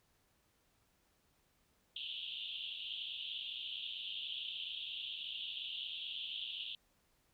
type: band-pass noise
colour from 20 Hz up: white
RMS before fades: -44 dBFS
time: 1.96-6.75 s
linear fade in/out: 2 ms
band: 2800 to 3600 Hz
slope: 96 dB/octave
effects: pink hiss -75 dBFS RMS until 7.33 s